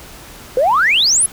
sine exponential sweep, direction up, 478.8 to 11175 Hz, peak -9 dBFS, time 0.57-1.26 s, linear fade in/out 2 ms, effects tanh soft clip ceiling -5 dBFS + pink hiss -37 dBFS RMS until 1.32 s

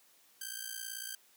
5% pulse ring-modulated tone, 1568 Hz, G6, in tune, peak -26 dBFS, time 0.41-1.15 s, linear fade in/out 0 ms, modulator 29 Hz, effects white hiss -65 dBFS RMS until 1.36 s + high-pass 200 Hz 12 dB/octave

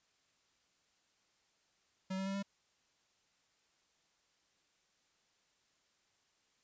square tone with pitch steps, 189.1 / 192.07 / 195.09 / 198.16 Hz, F#3 / G3 / G3 / G3, +38 / -35 / -8 / +19 cents, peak -37 dBFS, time 2.1-2.428 s, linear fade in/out 10 ms, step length 82 ms, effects white hiss -75 dBFS RMS until 6.63 s + resampled to 16000 Hz

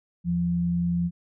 sine tone pair together, 81.7 / 173.12 Hz, E2 / F3, -15 / -15 cents, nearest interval octave + minor second, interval 1300 cents, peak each -34 / -22 dBFS, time 0.24-1.11 s, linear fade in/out 50 ms, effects none

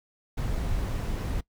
brown noise, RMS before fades -29 dBFS, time 0.37-1.41 s, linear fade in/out 10 ms, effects noise-tail reverb RT60 0.1 s tail -21 dB re dry

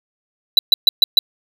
triangle tone bursts, 3951 Hz, B7, in tune, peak -5 dBFS, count 5, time 0.57-1.19 s, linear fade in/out 2 ms, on 20 ms, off 130 ms, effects none

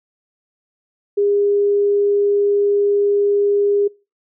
sine tone, 406.3 Hz, G#4, 38 cents flat, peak -13 dBFS, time 1.17-3.88 s, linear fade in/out 10 ms, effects noise-tail reverb RT60 0.3 s tail -24 dB re dry

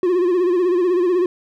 triangle tone with vibrato, 357.8 Hz, F4, 42 cents sharp, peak -12 dBFS, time 0.03-1.26 s, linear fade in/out 2 ms, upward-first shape sine, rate 16 Hz, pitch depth 77 cents each way, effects none

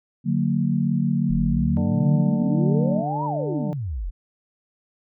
sine chord, D augmented, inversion none, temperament just, 146.83 / 183.54 / 229.4 Hz, D3 / F#3 / A#3, 0 / -14 / -28 cents, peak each -23 / -23 / -23 dBFS, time 0.24-3.04 s, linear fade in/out 50 ms
sine exponential two-way sweep, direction up then down, 37.11 to 994 to 37.11 Hz, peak -25 dBFS, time 1.29-4.11 s, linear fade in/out 20 ms, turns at 3.25 s
harmonic tone, 148.6 Hz, D3, 21 cents sharp, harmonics 1 / 2 / 3 / 4 / 5 / 6, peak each -27 / -32 / -39 / -33 / -43 / -42 dBFS, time 1.77-3.73 s, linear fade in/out 0 ms
effects none

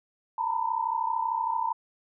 sine tone cluster, 897 / 930 / 995 Hz, A5 / A#5 / B5, +33 / -4 / +13 cents, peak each -30 dBFS, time 0.38-1.73 s, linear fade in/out 5 ms, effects none

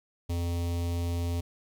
square tone with notch filter, 85.9 Hz, F2, 28 cents flat, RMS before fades -30 dBFS, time 0.29-1.41 s, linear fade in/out 10 ms, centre 1500 Hz, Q 0.86, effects 11-bit

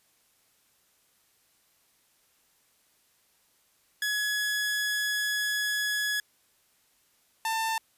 sawtooth tone pair in turn, 1687 / 893.7 Hz, G#6 / A5, +27 / +27 cents, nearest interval major seventh, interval 1100 cents, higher first, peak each -23 dBFS, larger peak neither, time 4.02-6.2 / 7.45-7.78 s, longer first, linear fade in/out 2 ms, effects white hiss -67 dBFS RMS until 7.97 s + resampled to 32000 Hz

